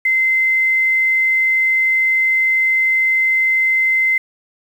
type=tone with quantisation; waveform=sine; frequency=2069 Hz; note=C7; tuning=20 cents flat; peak=-12 dBFS; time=0.05-4.18 s; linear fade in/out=5 ms; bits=7; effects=none